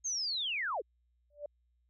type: linear sweep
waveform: sine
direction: down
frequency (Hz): 6560 to 331.7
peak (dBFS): -32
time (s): 0.04-0.82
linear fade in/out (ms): 20
type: tone with exponential growth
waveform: sine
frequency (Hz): 586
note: D5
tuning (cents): -4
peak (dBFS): -34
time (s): 1.3-1.46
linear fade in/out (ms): 5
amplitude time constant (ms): 33
effects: added 60 Hz sine -70 dBFS peak until 1.89 s